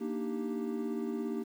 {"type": "chord", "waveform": "triangle", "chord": "Eb major seventh", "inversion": "second", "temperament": "equal", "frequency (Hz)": [233.1, 293.7, 311.1, 392], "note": ["Bb3", "D4", "Eb4", "G4"], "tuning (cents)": [0, 0, 0, 0], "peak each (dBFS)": [-34, -39, -38, -36], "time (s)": [0, 1.44], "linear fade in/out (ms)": 20, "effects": ["10-bit"]}